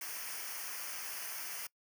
white noise with comb filter, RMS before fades -42 dBFS, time 0.01-1.67 s, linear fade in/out 5 ms, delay 0.26 ms, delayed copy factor -0.8, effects noise-tail reverb RT60 0.1 s tail -23 dB re dry

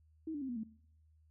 sine tone with pitch steps, 319.2 / 291 / 265.3 / 241.9 / 220.6 Hz, D#4 / D4 / C4 / B3 / A3, +44 / -16 / +24 / -36 / +5 cents, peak -37 dBFS, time 0.27-0.635 s, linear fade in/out 5 ms, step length 73 ms, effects noise-tail reverb RT60 0.6 s tail -20 dB re dry + added 78 Hz sine -64 dBFS peak until 1.3 s

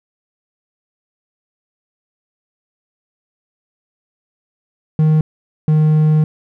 triangle tone pair in turn, 155.56 / 154.31 Hz, D#3 / D#3, 0 / -14 cents, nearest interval unison, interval 14 cents, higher first, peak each -7 dBFS, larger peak neither, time 4.99-5.21 / 5.68-6.24 s, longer second, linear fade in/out 2 ms, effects none

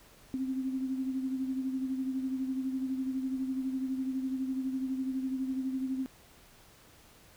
sine beating tone pair, 261.6 / 273.6 Hz, C4 / C#4, 0 / -23 cents, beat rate 12 Hz, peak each -31 / -40 dBFS, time 0.34-6.06 s, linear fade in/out 0 ms, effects pink hiss -58 dBFS RMS until 7.36 s

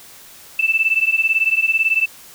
sine beating tone pair, 2637 / 2655 Hz, E7 / E7, 0 / +12 cents, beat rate 18 Hz, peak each -17 dBFS, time 0.59-2.06 s, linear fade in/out 5 ms, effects white hiss -42 dBFS RMS until 2.34 s

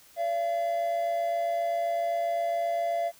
triangle tone pair together, 573.4 / 681 Hz, D5 / F5, -42 / -44 cents, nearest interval minor third, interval 298 cents, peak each -33 / -24 dBFS, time 0.16-3.12 s, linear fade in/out 50 ms, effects white hiss -56 dBFS RMS until 3.19 s

